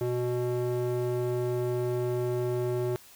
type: tone with band-pass filter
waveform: square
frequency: 122.9 Hz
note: B2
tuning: 8 cents flat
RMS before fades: -29 dBFS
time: 0.01-2.96 s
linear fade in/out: 0 ms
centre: 380 Hz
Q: 1.5
effects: white hiss -53 dBFS RMS until 3.15 s